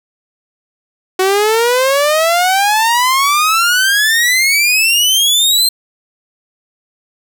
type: exponential sweep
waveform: sawtooth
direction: up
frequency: 370 to 4186 Hz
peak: -6 dBFS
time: 1.19-5.69 s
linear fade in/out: 5 ms
effects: none